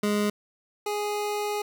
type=tone pair in turn; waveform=25% pulse; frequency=207.7 / 415.4 Hz; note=G#3 / G#4; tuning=0 / 0 cents; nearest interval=octave; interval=1200 cents; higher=second; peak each=-19 / -23 dBFS; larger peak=first; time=0.03-0.3 / 0.86-1.62 s; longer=second; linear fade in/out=5 ms; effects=none